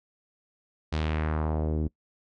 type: tone with low-pass filter sweep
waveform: sawtooth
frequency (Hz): 77.78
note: D#2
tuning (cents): 0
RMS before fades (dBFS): -28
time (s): 0.92-1.88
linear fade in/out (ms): 10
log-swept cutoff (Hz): 4700 to 290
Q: 1.6
effects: noise-tail reverb RT60 0.1 s tail -23 dB re dry